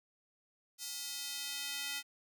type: tone with high-pass filter sweep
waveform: square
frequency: 282.4 Hz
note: C#4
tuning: 32 cents sharp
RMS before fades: -41 dBFS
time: 0.78-2.03 s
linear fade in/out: 50 ms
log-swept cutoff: 5300 to 2400 Hz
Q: 1.1
effects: none